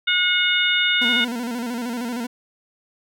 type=harmonic tone; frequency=724 Hz; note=F#5; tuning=38 cents flat; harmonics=2 / 3 / 4 / 5; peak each=-22 / -22 / -22 / -22 dBFS; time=0.07-1.25 s; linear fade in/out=10 ms
type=tone with vibrato; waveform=40% pulse; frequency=239.2 Hz; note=A#3; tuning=45 cents sharp; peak=-24 dBFS; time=1.01-2.27 s; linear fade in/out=10 ms; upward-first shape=square; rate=13 Hz; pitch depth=70 cents each way
effects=none